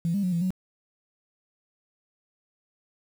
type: tone with pitch steps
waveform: sine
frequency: 168.3 / 200.7 / 181.8 / 169.6 / 185.3 Hz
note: E3 / G3 / F#3 / E3 / F#3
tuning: +36 / +41 / -30 / +50 / +3 cents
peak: -22 dBFS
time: 0.05-0.505 s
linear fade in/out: 0 ms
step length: 91 ms
effects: tanh soft clip ceiling -18 dBFS + 8-bit